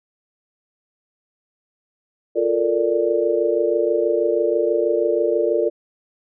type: chord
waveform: sine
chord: Bb major seventh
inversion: second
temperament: equal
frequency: 349.2 / 440 / 466.2 / 587.3 Hz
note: F4 / A4 / Bb4 / D5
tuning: 0 / 0 / 0 / 0 cents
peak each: -22 / -22 / -21 / -22 dBFS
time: 2.35-5.7 s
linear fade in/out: 20 ms
effects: none